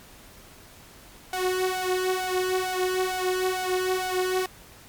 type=tone with flanger; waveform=sawtooth; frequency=370 Hz; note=F#4; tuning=in tune; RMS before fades=-26 dBFS; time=1.33-4.46 s; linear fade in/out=2 ms; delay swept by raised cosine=1.3 to 3.4 ms; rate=2.2 Hz; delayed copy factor=+0.7; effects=pink hiss -49 dBFS RMS until 4.88 s + MP3 96 kbps